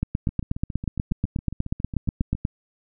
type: two click trains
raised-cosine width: 5 ms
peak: -19 / -10 dBFS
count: 16 / 21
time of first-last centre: 0.29-2.35 / 0.03-2.451 s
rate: 7.28 / 8.26 Hz
effects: none